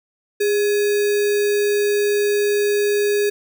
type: tone with sample-and-hold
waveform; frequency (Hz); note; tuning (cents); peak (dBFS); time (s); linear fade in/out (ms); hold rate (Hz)
sine; 411.2; G#4; -17; -15; 0.4-3.3; 10; 2100
effects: none